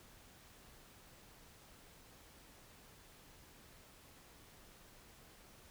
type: silence
effects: pink hiss -61 dBFS RMS until 5.7 s